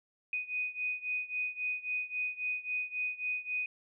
sine beating tone pair, 2489 / 2492.7 Hz, D#7 / D#7, 0 / +3 cents, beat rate 3.7 Hz, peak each -35 / -37 dBFS, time 0.33-3.66 s, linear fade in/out 2 ms, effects none

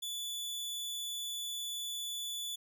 sawtooth tone, 3463 Hz, A7, 28 cents flat, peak -34 dBFS, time 0.02-2.56 s, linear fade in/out 10 ms, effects none

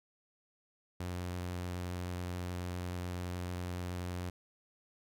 sawtooth tone with vibrato, 89.3 Hz, F2, 39 cents sharp, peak -33 dBFS, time 1-4.3 s, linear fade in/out 5 ms, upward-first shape triangle, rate 12 Hz, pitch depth 9 cents each way, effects none

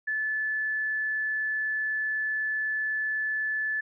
sine tone, 1736 Hz, A6, 24 cents flat, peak -26 dBFS, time 0.07-3.81 s, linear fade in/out 10 ms, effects none

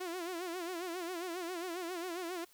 sawtooth tone with vibrato, 351.5 Hz, F4, 11 cents sharp, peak -34 dBFS, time 0-2.45 s, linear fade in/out 10 ms, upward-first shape sine, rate 7.4 Hz, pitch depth 110 cents each way, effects white hiss -64 dBFS RMS until 2.53 s

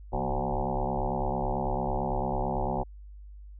sine tone with frequency modulation, 377.3 Hz, F#4, 34 cents sharp, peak -26 dBFS, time 0.12-2.84 s, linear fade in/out 20 ms, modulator 69 Hz, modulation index 7.3, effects added 50 Hz sine -43 dBFS peak until 3.59 s

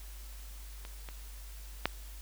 clicks, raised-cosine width 0.3 ms, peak -29 / -28 / -11 dBFS, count 3, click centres 0.851 / 1.088 / 1.856 s, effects added 50 Hz sine -44 dBFS peak until 2.21 s + white hiss -54 dBFS RMS until 2.21 s

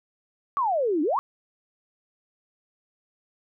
sine exponential two-way sweep, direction down then up, 1174.7 to 283.4 to 1174.7 Hz, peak -21 dBFS, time 0.57-1.19 s, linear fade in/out 0 ms, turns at 1.02 s, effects none

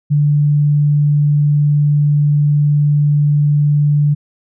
sine tone, 146.83 Hz, D3, in tune, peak -9 dBFS, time 0.1-4.15 s, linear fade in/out 20 ms, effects none

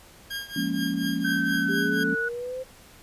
20% pulse tone with tremolo, 1617 Hz, G#6, 47 cents flat, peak -24 dBFS, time 0.3-2.04 s, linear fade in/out 10 ms, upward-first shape triangle, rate 4.2 Hz, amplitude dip 90%
sine chord, Bb minor seventh, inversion second, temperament equal with one note detuned, 174.61 / 207.7 / 233.9 / 277.2 Hz, F3 / Ab3 / Bb3 / Db4, 0 / 0 / +6 / 0 cents, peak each -31 / -31 / -31 / -28 dBFS, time 0.56-2.15 s, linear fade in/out 5 ms
sine tone with pitch glide, 1544 to 1470.9 Hz, G6 to F#6, -27 to -11 cents, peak -25 dBFS, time 1.24-2.29 s, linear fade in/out 10 ms, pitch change -84 cents, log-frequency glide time 1.48-2.15 s
sine exponential sweep, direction up, 391.9 to 523.3 Hz, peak -30 dBFS, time 1.68-2.64 s, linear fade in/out 20 ms
effects pink hiss -51 dBFS RMS until 3.02 s + resampled to 32000 Hz

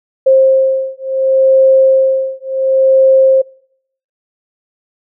sine beating tone pair, 530 / 530.7 Hz, C5 / C5, +22 / +24 cents, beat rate 0.7 Hz, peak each -10 dBFS, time 0.26-3.42 s, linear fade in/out 10 ms, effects noise-tail reverb RT60 0.7 s tail -26 dB re dry

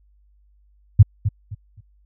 sine tone with echo, 102.4 Hz, G#2, 24 cents flat, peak -3 dBFS, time 0.99-1.03 s, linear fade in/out 10 ms, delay 260 ms, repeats 3, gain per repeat -12 dB, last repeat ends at 1.81 s, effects added 50 Hz sine -54 dBFS peak until 2.05 s

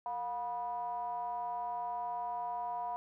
triangle ring-modulated tone, 130.81 Hz, C3, in tune, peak -30 dBFS, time 0.06-2.96 s, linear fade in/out 0 ms, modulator 844 Hz, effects none

